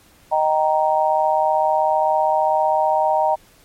sine chord, Eb major, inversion none, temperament just, 622.3 / 777.8 / 933.4 Hz, Eb5 / G5 / Bb5, 0 / -14 / +2 cents, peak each -19 dBFS, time 0.31-3.36 s, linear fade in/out 20 ms, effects pink hiss -52 dBFS RMS until 3.64 s + MP3 64 kbps

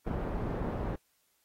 pink low-pass noise, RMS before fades -34 dBFS, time 0.06-0.96 s, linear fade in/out 10 ms, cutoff 780 Hz, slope 12 dB/octave, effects white hiss -73 dBFS RMS until 1.44 s + AAC 48 kbps

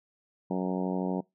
harmonic tone, 92.5 Hz, F#2, in tune, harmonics 2 / 3 / 4 / 5 / 6 / 7 / 8 / 9 / 10, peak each -30 / -34 / -36 / -38 / -40 / -41 / -42 / -43 / -44 dBFS, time 0.5-1.21 s, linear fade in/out 10 ms, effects noise-tail reverb RT60 0.2 s tail -24 dB re dry

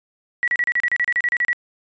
sine tone bursts, 1934 Hz, B6, 37 cents flat, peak -16 dBFS, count 14, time 0.43-1.53 s, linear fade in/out 0 ms, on 47 ms, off 34 ms, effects resampled to 16000 Hz

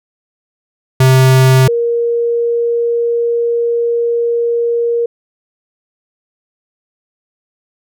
square / sine tone pair in turn, 130.81 / 469.9 Hz, C3 / A#4, 0 / +14 cents, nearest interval octave + minor seventh, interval 2214 cents, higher second, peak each -6 / -11 dBFS, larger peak first, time 1-1.68 / 1.68-5.06 s, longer second, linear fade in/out 5 ms, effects none

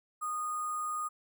sine tone with sample-and-hold, 1229 Hz, D#6, 22 cents flat, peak -32 dBFS, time 0.21-1.09 s, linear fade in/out 20 ms, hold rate 8820 Hz, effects none

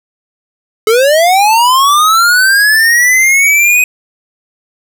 square linear sweep, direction up, 422.4 to 2519 Hz, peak -6 dBFS, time 0.87-3.84 s, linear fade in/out 2 ms, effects none

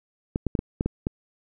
clicks, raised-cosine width 3 ms, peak -11 dBFS, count 7, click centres 0.359 / 0.467 / 0.552 / 0.591 / 0.809 / 0.86 / 1.069 s, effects none

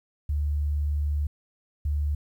sine tone pair in turn, 73.5 / 73.5 Hz, D2 / D2, +2 / +2 cents, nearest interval unison, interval 0 cents, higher neither, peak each -23 dBFS, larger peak neither, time 0.29-1.27 / 1.85-2.15 s, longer first, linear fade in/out 5 ms, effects 10-bit

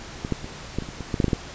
clicks, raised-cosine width 3 ms, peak -15 / -9 / -22 / -11 / -19 / -24 / -20 / -11 / -7 / -6 / -12 / -7 dBFS, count 12, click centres 0.249 / 0.323 / 0.444 / 0.786 / 0.823 / 0.889 / 1.007 / 1.142 / 1.202 / 1.243 / 1.282 / 1.332 s, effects pink hiss -39 dBFS RMS until 1.54 s + resampled to 16000 Hz

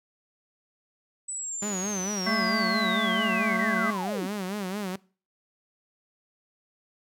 sine linear sweep, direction down, 8030 to 207.7 Hz, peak -31 dBFS, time 1.28-4.27 s, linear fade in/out 10 ms
sawtooth tone with vibrato, 196 Hz, G3, in tune, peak -26 dBFS, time 1.62-4.96 s, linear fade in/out 5 ms, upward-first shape sine, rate 4.5 Hz, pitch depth 130 cents each way
harmonic tone, 223.8 Hz, A3, 30 cents sharp, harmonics 1 / 3 / 5 / 7 / 9, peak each -29 / -33 / -30 / -32 / -30 dBFS, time 2.26-3.91 s, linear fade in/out 10 ms
effects noise-tail reverb RT60 0.4 s tail -23 dB re dry

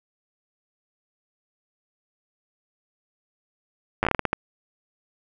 slowing click train, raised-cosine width 0.5 ms, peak -6 dBFS, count 10, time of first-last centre 4.03-4.331 s, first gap 9 ms, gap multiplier 1.31, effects none

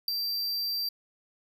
square tone with ADSR envelope, 4699 Hz, D8, in tune, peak -22 dBFS, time 0.08-0.89 s, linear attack 3 ms, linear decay 6 ms, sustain -7 dB, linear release 5 ms, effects none

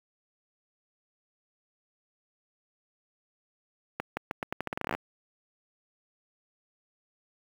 accelerating click train, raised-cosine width 0.5 ms, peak -15 dBFS, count 17, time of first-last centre 4-4.949 s, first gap 170 ms, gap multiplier 0.83, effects high-pass 100 Hz 12 dB/octave + 7-bit

